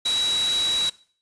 sine tone in noise, 3889 Hz, B7, 27 cents flat, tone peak -20 dBFS, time 0.05-0.9 s, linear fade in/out 10 ms, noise white, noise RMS -29 dBFS, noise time 0.05-0.9 s, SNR +6 dB, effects noise-tail reverb RT60 0.5 s tail -20 dB re dry + resampled to 22050 Hz

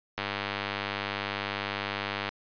click train, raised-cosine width 0.3 ms, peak -14 dBFS, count 212, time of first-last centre 0.18-2.29 s, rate 100 Hz, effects resampled to 11025 Hz

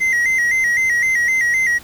triangle tone with vibrato, 1987 Hz, B6, 10 cents sharp, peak -12 dBFS, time 0-1.79 s, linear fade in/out 20 ms, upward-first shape square, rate 3.9 Hz, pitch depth 71 cents each way, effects pink hiss -41 dBFS RMS until 1.83 s

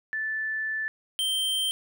sine / square tone pair in turn, 1754 / 3135 Hz, A6 / G7, -6 / -1 cents, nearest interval minor seventh, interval 1005 cents, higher second, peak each -27 / -25 dBFS, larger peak second, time 0.13-0.88 / 1.19-1.71 s, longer first, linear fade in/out 0 ms, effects none

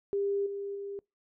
sine tone with level steps, 400 Hz, G4, 35 cents sharp, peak -27 / -34 / -36 dBFS, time 0.13-0.99 s, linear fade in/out 0 ms, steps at 0.46 / 0.75 s, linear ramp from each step 5 ms, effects noise-tail reverb RT60 0.2 s tail -25 dB re dry

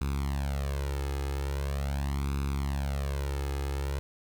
sawtooth tone with flanger, 69.6 Hz, C#2, 8 cents sharp, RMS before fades -31 dBFS, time 0.01-3.99 s, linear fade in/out 0 ms, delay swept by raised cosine 0.79 to 2.39 ms, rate 0.42 Hz, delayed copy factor +0.85, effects 10-bit

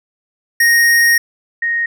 square / sine tone pair in turn, 1864.7 / 1864.7 Hz, A#6 / A#6, 0 / 0 cents, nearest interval unison, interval 0 cents, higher neither, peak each -9 / -14 dBFS, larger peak first, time 0.6-1.18 / 1.62-1.86 s, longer first, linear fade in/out 5 ms, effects none

